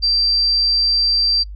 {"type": "tone", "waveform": "sine", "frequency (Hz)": 4699, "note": "D8", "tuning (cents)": 0, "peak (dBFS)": -13, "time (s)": [0.02, 1.44], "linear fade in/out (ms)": 20, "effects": ["noise-tail reverb RT60 0.1 s tail -26 dB re dry", "added 50 Hz sine -29 dBFS peak until 1.55 s"]}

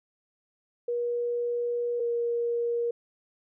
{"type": "tone pair in turn", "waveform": "sine", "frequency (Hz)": [479, 472.1], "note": ["A#4", "A#4"], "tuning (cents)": [47, 22], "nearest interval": "unison", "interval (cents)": 25, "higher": "first", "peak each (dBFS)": [-26, -25], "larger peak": "second", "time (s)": [[0.88, 2], [2, 2.91]], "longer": "first", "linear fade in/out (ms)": 5, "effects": []}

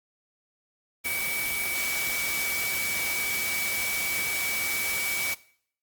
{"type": "tone in noise", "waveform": "sine", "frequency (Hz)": 2279, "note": "C#7", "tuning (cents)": 47, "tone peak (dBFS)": -29, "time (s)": [1.04, 5.35], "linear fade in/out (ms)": 20, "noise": "white", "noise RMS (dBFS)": -31, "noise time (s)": [1.04, 5.35], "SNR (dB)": -1, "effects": ["noise-tail reverb RT60 0.6 s tail -20 dB re dry", "Opus 32 kbps"]}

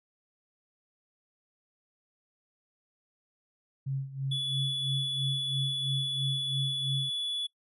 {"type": "tone with tremolo", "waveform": "sine", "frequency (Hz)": 135.6, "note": "C#3", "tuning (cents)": -38, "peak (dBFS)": -28, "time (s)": [3.86, 7.1], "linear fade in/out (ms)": 10, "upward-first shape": "sine", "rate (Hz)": 3, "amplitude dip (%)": 80}
{"type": "tone", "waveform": "triangle", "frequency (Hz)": 3424, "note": "A7", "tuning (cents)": -48, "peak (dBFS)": -29, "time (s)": [4.31, 7.47], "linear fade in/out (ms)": 10}
{"effects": ["noise-tail reverb RT60 0.1 s tail -23 dB re dry", "resampled to 32000 Hz"]}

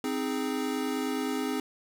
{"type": "chord", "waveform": "square", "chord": "Ab major", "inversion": "first", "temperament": "equal", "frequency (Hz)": [261.6, 311.1, 415.3], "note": ["C4", "Eb4", "Ab4"], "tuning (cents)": [0, 0, 0], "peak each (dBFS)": [-32, -35, -35], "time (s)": [0.04, 1.6], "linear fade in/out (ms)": 2, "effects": []}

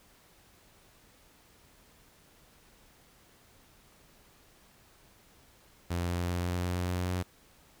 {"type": "tone with pitch steps", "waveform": "sawtooth", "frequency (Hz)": [87.1, 87.66, 88.21, 88.78, 89.34, 89.91, 90.48], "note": ["F2", "F2", "F2", "F2", "F2", "F#2", "F#2"], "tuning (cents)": [-4, 7, 18, 29, 40, -49, -38], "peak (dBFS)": -26, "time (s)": [5.9, 7.23], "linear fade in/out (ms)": 10, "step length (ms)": 190, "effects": ["pink hiss -61 dBFS RMS until 7.8 s"]}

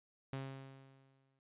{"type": "tone with exponential decay", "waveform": "sawtooth", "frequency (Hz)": 134.7, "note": "C#3", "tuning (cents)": -49, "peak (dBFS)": -35, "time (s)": [0.33, 1.39], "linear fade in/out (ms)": 0, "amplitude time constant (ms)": 230, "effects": ["resampled to 8000 Hz"]}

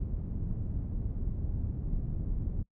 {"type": "low-pass noise", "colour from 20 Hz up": "pink", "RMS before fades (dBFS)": -33, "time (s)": [0, 2.63], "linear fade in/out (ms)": 10, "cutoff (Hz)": 150, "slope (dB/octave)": 12, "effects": ["noise-tail reverb RT60 0.1 s tail -22 dB re dry"]}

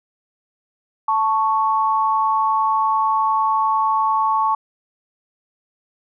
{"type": "tone pair together", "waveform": "sine", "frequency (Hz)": [880, 1108.7], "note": ["A5", "C#6"], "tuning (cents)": [0, 0], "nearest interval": "major third", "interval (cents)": 400, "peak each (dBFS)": -18, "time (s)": [1.08, 4.55], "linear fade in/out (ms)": 5, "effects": []}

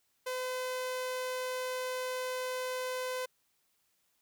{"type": "tone", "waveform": "sawtooth", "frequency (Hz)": 509, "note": "C5", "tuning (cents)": -48, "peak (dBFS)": -30, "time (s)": [0.26, 3.26], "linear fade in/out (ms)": 10, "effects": ["white hiss -75 dBFS RMS until 4.21 s"]}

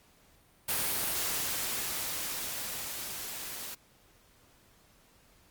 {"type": "noise with level ramp", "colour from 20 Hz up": "white", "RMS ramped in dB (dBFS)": [-30, -41], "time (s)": [0.68, 3.75], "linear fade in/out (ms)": 10, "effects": ["pink hiss -63 dBFS RMS until 5.5 s", "Opus 48 kbps"]}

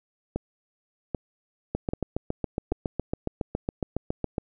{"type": "two click trains", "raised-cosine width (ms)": 2, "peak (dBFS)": [-13, -14], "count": [20, 4], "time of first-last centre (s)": [[1.75, 4.382], [0.36, 2.722]], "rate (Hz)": [7.22, 1.27], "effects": []}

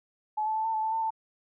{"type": "tone with pitch steps", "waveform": "sine", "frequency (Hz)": [856, 872, 877, 896, 871, 881, 898, 887], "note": ["A5", "A5", "A5", "A5", "A5", "A5", "A5", "A5"], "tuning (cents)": [-48, -16, -6, 31, -18, 2, 35, 14], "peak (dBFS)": -26, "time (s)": [0.37, 1.106], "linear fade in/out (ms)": 10, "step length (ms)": 92, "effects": []}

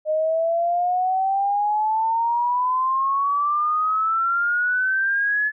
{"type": "exponential sweep", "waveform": "sine", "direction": "up", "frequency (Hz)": [613, 1724], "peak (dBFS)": -18, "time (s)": [0.05, 5.52], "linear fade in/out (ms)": 50, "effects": []}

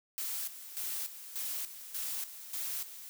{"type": "noise with tremolo", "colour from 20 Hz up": "blue", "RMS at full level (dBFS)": -37, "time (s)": [0.18, 3.09], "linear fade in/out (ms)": 0, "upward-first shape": "square", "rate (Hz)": 1.7, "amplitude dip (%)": 70, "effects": []}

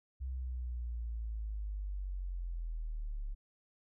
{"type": "linear sweep", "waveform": "sine", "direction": "down", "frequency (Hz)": [65.41, 34.65], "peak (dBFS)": -36, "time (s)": [0.2, 3.35], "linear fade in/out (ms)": 20, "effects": []}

